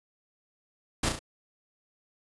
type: noise with echo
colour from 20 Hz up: pink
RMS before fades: -27 dBFS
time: 1.03-1.09 s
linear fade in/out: 5 ms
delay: 34 ms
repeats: 3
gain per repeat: -5 dB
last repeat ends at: 1.192 s
effects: resampled to 24000 Hz